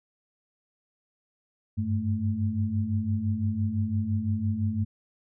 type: tone cluster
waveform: sine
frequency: 96.4 / 102.3 / 219.1 Hz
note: G2 / G#2 / A3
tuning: -28 / -26 / -7 cents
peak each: -29 dBFS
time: 1.77-4.85 s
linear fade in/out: 20 ms
effects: none